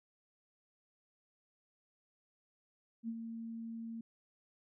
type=tone with ADSR envelope; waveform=sine; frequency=228 Hz; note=A#3; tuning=38 cents flat; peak=-35 dBFS; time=3.03-4.01 s; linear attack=53 ms; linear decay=55 ms; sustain=-6 dB; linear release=4 ms; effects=none